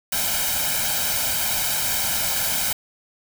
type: noise with comb filter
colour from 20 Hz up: white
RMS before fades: -23 dBFS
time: 0.12-2.73 s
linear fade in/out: 5 ms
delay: 1.3 ms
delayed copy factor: +0.75
effects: none